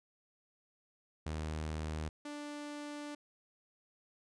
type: tone pair in turn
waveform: sawtooth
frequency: 77.78 / 293.7 Hz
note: D#2 / D4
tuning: 0 / 0 cents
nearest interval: octave + major seventh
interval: 2300 cents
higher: second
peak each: -33 / -38 dBFS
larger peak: first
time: 1.26-2.09 / 2.25-3.15 s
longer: second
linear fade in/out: 5 ms
effects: resampled to 22050 Hz